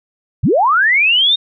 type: linear sweep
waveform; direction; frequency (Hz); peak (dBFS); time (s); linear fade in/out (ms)
sine; up; 73.42 to 3729; -9; 0.43-1.36; 10
effects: none